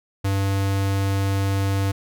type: tone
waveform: square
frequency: 98 Hz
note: G2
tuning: in tune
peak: -20 dBFS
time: 0.24-1.92 s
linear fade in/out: 10 ms
effects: none